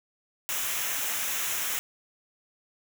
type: noise with comb filter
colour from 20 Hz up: white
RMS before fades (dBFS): -30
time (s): 0.49-1.79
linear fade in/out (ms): 0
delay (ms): 0.22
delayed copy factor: -0.6
effects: none